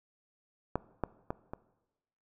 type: clicks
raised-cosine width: 1 ms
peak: -15 / -16 / -19 / -24 dBFS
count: 4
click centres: 0.756 / 1.037 / 1.305 / 1.535 s
effects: noise-tail reverb RT60 1.0 s tail -19 dB re dry